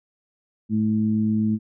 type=harmonic tone; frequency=108.2 Hz; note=A2; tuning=29 cents flat; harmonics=1 / 2 / 3; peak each=-27 / -19 / -32 dBFS; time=0.69-1.59 s; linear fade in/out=50 ms; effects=none